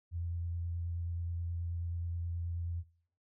sine tone with vibrato, 85.4 Hz, F2, 38 cents flat, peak -34 dBFS, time 0.11-2.84 s, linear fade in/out 50 ms, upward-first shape triangle, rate 9.4 Hz, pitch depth 18 cents each way, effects noise-tail reverb RT60 0.6 s tail -20 dB re dry

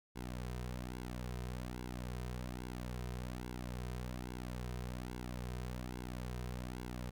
sawtooth tone with flanger, 61.74 Hz, B1, in tune, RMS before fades -43 dBFS, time 0.15-7.11 s, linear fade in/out 20 ms, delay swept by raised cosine 1.6 to 3.6 ms, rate 1.2 Hz, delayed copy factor -0.7, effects none

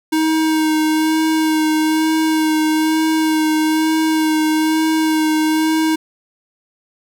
square tone with vibrato, 314.3 Hz, D#4, 18 cents sharp, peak -14 dBFS, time 0.12-5.96 s, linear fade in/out 10 ms, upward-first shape sine, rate 1.1 Hz, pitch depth 16 cents each way, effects none

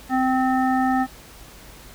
harmonic tone, 259.3 Hz, C4, 15 cents flat, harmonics 1 / 3 / 5 / 7, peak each -20 / -21 / -29 / -30 dBFS, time 0.09-1.07 s, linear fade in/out 50 ms, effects added 50 Hz sine -47 dBFS peak until 1.94 s + pink hiss -45 dBFS RMS until 1.94 s

